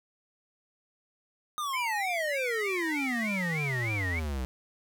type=exponential sweep; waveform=square; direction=down; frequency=1244.5 to 61.74 Hz; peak=-31 dBFS; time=1.58-4.45 s; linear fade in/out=0 ms
type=tone with vibrato; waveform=sine; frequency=2093 Hz; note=C7; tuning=in tune; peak=-31 dBFS; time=1.73-4.2 s; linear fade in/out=10 ms; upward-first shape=sine; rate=3.3 Hz; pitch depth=220 cents each way
effects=none